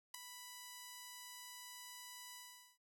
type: tone with ADSR envelope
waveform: 5% pulse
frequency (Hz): 987.8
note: B5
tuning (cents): 0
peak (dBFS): -28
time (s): 0.14-2.78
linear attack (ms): 6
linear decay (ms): 3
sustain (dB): -11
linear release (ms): 430
effects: noise-tail reverb RT60 0.2 s tail -24 dB re dry